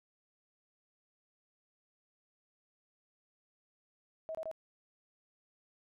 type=tone bursts; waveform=sine; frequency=641 Hz; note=E5; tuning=49 cents flat; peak=-37 dBFS; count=3; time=4.29-4.514 s; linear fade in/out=0 ms; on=58 ms; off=25 ms; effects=none

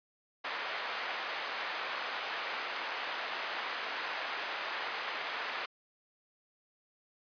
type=band-pass noise; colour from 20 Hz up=white; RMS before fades=-38 dBFS; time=0.44-5.66 s; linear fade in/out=10 ms; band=630 to 2200 Hz; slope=12 dB/octave; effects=resampled to 11025 Hz

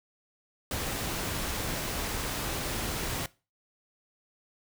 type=noise; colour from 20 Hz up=pink; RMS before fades=-33 dBFS; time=0.71-3.26 s; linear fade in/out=2 ms; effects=noise-tail reverb RT60 0.3 s tail -20 dB re dry

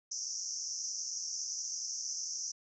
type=band-pass noise; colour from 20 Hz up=white; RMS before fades=-39 dBFS; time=0.11-2.52 s; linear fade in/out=10 ms; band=5400 to 6300 Hz; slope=96 dB/octave; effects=none

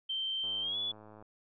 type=tone with pitch glide; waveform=sine; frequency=3124 to 3426 Hz; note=G7 to A7; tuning=-7 to -47 cents; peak=-32 dBFS; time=0.09-0.92 s; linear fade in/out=10 ms; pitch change=+160 cents; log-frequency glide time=0.61-0.78 s
type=click train; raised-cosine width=1 ms; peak=-39 dBFS; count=85; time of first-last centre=0.44-1.225 s; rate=107 Hz
effects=none

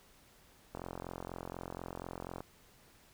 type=click train; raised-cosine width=1 ms; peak=-27 dBFS; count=74; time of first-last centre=0.75-2.405 s; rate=44.1 Hz; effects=pink hiss -63 dBFS RMS until 3.13 s

